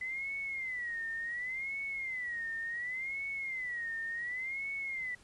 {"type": "tone with vibrato", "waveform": "sine", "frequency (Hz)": 2005, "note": "B6", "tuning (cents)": 26, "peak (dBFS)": -35, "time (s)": [0.01, 5.15], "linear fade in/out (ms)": 5, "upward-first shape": "sine", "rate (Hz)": 0.69, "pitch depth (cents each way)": 170, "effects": ["pink hiss -61 dBFS RMS until 5.23 s", "resampled to 24000 Hz"]}